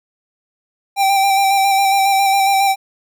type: tone with vibrato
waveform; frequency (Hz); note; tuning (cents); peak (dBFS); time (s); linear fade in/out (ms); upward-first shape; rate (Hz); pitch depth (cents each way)
square; 784; G5; 0; -12; 0.96-2.76; 50; square; 7.3; 21
effects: none